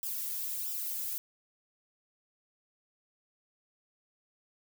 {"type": "noise with flanger", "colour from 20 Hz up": "violet", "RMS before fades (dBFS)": -36, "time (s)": [0.03, 1.18], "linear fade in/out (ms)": 0, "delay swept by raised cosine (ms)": [0.46, 2.16], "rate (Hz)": 1.5, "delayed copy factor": -0.8, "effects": []}